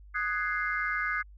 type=chord; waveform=sine; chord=Ab dominant seventh; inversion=second; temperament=equal with one note detuned; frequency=1244.5 / 1488.6 / 1661.2 / 2093 Hz; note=Eb6 / Gb6 / Ab6 / C7; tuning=0 / +10 / 0 / 0 cents; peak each=-33 dBFS; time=0.14-1.23 s; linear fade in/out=20 ms; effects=tanh soft clip ceiling -17 dBFS + added 50 Hz sine -48 dBFS peak until 1.37 s